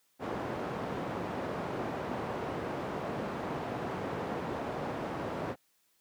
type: low-pass noise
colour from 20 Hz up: white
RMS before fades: -36 dBFS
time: 0.19-5.56 s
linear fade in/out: 50 ms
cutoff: 760 Hz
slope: 12 dB/octave
effects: white hiss -72 dBFS RMS until 6 s + high-pass 100 Hz 12 dB/octave